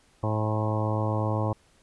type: harmonic tone with a mistuned harmonic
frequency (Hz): 107.9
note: A2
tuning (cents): -33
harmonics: 1 / 2 / 3 / 4 / 5 / 6 / 7 / 8 / 9 / 10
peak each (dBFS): -26 / -35 / -34 / -38 / -33 / -37 / -38 / -37 / -37 / -38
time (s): 0.23-1.53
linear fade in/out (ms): 5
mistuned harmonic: 7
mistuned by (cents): +40
effects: pink hiss -62 dBFS RMS until 1.82 s + resampled to 24000 Hz